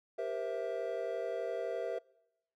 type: chord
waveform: triangle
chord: C dominant seventh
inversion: second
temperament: equal with one note detuned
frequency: 392 / 471.6 / 523.3 / 659.3 Hz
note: G4 / Bb4 / C5 / E5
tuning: 0 / +20 / 0 / 0 cents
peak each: -40 / -37 / -39 / -36 dBFS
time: 0.18-1.99 s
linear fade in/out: 10 ms
effects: noise-tail reverb RT60 0.9 s tail -25 dB re dry